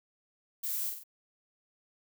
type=noise with echo; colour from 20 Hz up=violet; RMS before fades=-35 dBFS; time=0.63-0.9 s; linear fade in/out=10 ms; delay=46 ms; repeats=3; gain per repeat=-5 dB; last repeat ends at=1.038 s; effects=none